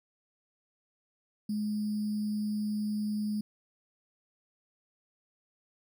sine tone with sample-and-hold, 210.6 Hz, G#3, 24 cents sharp, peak -29 dBFS, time 1.49-3.41 s, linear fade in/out 5 ms, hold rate 4900 Hz, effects none

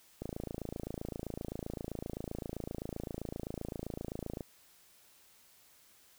click train, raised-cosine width 2 ms, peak -25 dBFS, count 117, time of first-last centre 0.22-4.408 s, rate 27.7 Hz, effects white hiss -63 dBFS RMS until 6.18 s

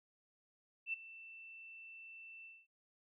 sine tone with ADSR envelope, 2671 Hz, E7, 22 cents sharp, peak -34 dBFS, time 0.86-2.67 s, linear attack 73 ms, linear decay 13 ms, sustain -17 dB, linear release 220 ms, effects none

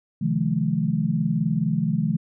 sine chord, F dominant seventh, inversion second, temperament equal with one note detuned, 130.81 / 155.56 / 174.61 / 214.6 Hz, C3 / Eb3 / F3 / A3, 0 / 0 / 0 / -43 cents, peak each -30 / -24 / -25 / -25 dBFS, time 0.21-2.17 s, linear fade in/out 10 ms, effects none

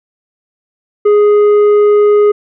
sine tone with tanh clipping, 415.3 Hz, G#4, in tune, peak -6 dBFS, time 1.05-2.32 s, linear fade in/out 10 ms, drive 6 dB, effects none

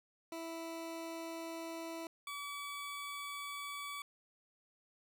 20% pulse tone pair in turn, 329.6 / 1143.8 Hz, E4 / D6, 0 / -46 cents, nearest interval octave + minor seventh, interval 2154 cents, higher second, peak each -37 / -37 dBFS, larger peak neither, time 0.32-2.07 / 2.27-4.02 s, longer neither, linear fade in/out 2 ms, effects none

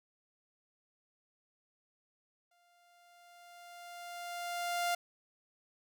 sawtooth tone with exponential growth, 698.5 Hz, F5, in tune, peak -26 dBFS, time 2.51-4.95 s, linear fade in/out 5 ms, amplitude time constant 530 ms, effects none

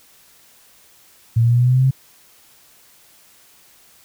sine linear sweep, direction up, 113.5 to 134.1 Hz, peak -11 dBFS, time 1.36-1.91 s, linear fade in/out 10 ms, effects white hiss -51 dBFS RMS until 4.04 s

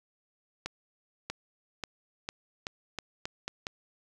accelerating click train, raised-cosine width 0.2 ms, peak -17 dBFS, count 9, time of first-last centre 0.66-3.668 s, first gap 640 ms, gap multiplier 0.84, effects 9-bit

